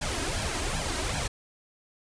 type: noise with flanger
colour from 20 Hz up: pink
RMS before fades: -30 dBFS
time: 0.01-1.28 s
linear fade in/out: 10 ms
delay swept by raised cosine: 1.2 to 3.2 ms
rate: 2.6 Hz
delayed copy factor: +0.7
effects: resampled to 22050 Hz